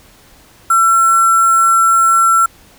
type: tone with sample-and-hold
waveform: sine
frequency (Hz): 1349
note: E6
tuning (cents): +40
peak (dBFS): -7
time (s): 0.7-2.46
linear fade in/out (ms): 5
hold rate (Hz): 8820
effects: pink hiss -45 dBFS RMS until 2.78 s